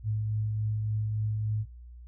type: tone with tremolo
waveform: sine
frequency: 107.5 Hz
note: A2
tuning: 40 cents flat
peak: -26 dBFS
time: 0.03-1.66 s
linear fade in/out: 50 ms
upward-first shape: triangle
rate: 3.5 Hz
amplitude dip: 25%
effects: noise-tail reverb RT60 0.2 s tail -21 dB re dry + added 60 Hz sine -44 dBFS peak until 2.07 s